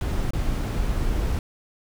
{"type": "noise with dropouts", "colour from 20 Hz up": "brown", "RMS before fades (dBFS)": -24, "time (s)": [0.01, 1.39], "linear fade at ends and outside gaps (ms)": 1, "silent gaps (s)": [0.307, 0.334], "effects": []}